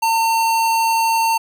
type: tone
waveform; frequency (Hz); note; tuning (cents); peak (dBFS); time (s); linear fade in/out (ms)
square; 906; A#5; -50; -15; 0.02-1.38; 10
effects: none